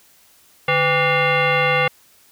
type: tone with frequency modulation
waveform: sine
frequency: 801 Hz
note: G5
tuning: 37 cents sharp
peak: -14 dBFS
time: 0.68-1.88 s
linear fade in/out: 5 ms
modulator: 653 Hz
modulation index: 3.2
effects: white hiss -53 dBFS RMS until 2.31 s